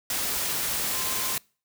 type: tone in noise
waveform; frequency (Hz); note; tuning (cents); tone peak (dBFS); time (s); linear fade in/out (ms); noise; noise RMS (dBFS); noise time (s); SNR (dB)
sine; 1042; C6; -7; -39; 0.93-1.36; 2; white; -28; 0.1-1.38; -14
effects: noise-tail reverb RT60 0.4 s tail -26 dB re dry